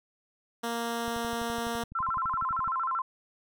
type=tone; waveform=10% pulse; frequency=233.1 Hz; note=A#3; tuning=in tune; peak=-22 dBFS; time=0.63-1.84 s; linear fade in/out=10 ms
type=click train; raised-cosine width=5 ms; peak=-32 dBFS; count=20; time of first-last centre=1.08-2.677 s; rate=11.9 Hz
type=tone with vibrato; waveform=sine; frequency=1184 Hz; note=D6; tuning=14 cents sharp; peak=-27 dBFS; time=1.95-3.02 s; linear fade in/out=5 ms; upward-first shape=square; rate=13 Hz; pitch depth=220 cents each way
effects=none